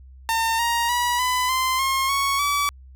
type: tone with pitch steps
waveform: sawtooth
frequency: 907 / 937.9 / 969.9 / 1002.9 / 1037.1 / 1072.4 / 1108.9 / 1146.7 Hz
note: A#5 / A#5 / B5 / B5 / C6 / C6 / C#6 / D6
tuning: -48 / +10 / -32 / +26 / -16 / +42 / 0 / -42 cents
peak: -16 dBFS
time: 0.29-2.69 s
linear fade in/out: 0 ms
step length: 300 ms
effects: added 65 Hz sine -42 dBFS peak until 2.95 s